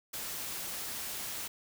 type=noise; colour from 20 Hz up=white; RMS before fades=-39 dBFS; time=0.13-1.48 s; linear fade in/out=10 ms; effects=none